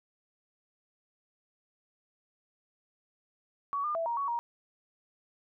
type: tone with pitch steps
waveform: sine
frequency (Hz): 1127 / 1205 / 662 / 940 / 1120 / 943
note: C#6 / D6 / E5 / A#5 / C#6 / A#5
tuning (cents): +28 / +44 / +7 / +14 / +18 / +20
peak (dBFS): -29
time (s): 3.73-4.39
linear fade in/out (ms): 0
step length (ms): 110
effects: none